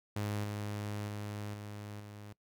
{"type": "tone with level steps", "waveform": "sawtooth", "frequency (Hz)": 103.83, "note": "G#2", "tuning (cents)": 0, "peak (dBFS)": [-30, -33, -35, -39, -43], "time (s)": [0.16, 2.33], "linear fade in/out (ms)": 5, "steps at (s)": [0.44, 1.08, 1.54, 2], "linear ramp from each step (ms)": 2, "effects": ["noise-tail reverb RT60 0.1 s tail -22 dB re dry"]}